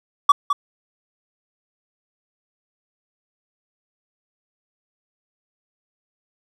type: tone with echo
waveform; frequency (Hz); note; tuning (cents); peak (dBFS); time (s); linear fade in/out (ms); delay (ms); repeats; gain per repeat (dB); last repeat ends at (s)
triangle; 1144; D6; -46; -5; 0.29-0.32; 5; 210; 1; -9; 0.53
effects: none